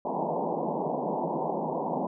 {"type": "band-pass noise", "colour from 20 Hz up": "white", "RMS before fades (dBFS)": -30, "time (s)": [0.05, 2.07], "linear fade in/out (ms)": 2, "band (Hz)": [150, 970], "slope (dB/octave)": 96, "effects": []}